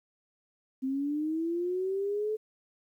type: linear sweep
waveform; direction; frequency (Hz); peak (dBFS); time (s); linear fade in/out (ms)
sine; up; 259.3 to 436.3; -28; 0.82-2.37; 20
effects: 11-bit